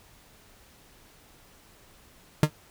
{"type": "tone with exponential decay", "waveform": "40% pulse", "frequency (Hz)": 152, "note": "D#3", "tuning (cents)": -40, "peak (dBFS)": -11, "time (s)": [2.43, 2.5], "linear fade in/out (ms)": 2, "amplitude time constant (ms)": 15, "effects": ["pink hiss -56 dBFS RMS until 2.7 s"]}